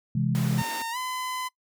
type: chord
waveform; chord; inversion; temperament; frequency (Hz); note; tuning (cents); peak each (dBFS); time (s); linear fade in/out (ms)
sine; C augmented; none; equal; 130.81 / 164.81 / 207.7; C3 / E3 / G#3; 0 / 0 / 0; -25 / -27 / -28; 0.15-0.62; 5
type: high-pass noise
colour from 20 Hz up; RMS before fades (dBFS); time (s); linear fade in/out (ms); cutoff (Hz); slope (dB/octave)
pink; -38; 0.35-0.82; 0; 210; 48
type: tone with pitch glide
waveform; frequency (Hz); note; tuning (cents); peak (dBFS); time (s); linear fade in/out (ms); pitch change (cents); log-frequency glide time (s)
sawtooth; 915 to 1015.3; A#5 to B5; -32 to +48; -26; 0.57-1.49; 20; +180; 0.91-0.97
effects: noise-tail reverb RT60 0.1 s tail -21 dB re dry